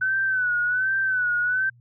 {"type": "tone with vibrato", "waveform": "sine", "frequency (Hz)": 1504, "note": "F#6", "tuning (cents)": 28, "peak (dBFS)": -20, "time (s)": [0.01, 1.7], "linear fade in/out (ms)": 10, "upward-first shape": "sine", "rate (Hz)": 1.3, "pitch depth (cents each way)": 73, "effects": ["added 120 Hz sine -51 dBFS peak until 1.8 s"]}